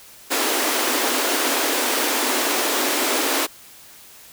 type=high-pass noise; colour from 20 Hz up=pink; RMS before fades=-21 dBFS; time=0.3-3.47 s; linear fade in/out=20 ms; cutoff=250 Hz; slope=96 dB/octave; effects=white hiss -45 dBFS RMS until 4.32 s